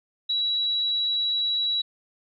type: tone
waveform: sine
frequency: 3904 Hz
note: B7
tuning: 21 cents flat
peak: -22 dBFS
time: 0.29-1.82 s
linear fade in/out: 10 ms
effects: none